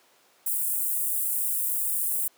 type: high-pass noise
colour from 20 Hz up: white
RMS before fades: -27 dBFS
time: 0.46-2.28 s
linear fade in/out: 5 ms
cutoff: 8400 Hz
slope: 48 dB/octave
effects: pink hiss -60 dBFS RMS until 2.37 s + high-pass 400 Hz 12 dB/octave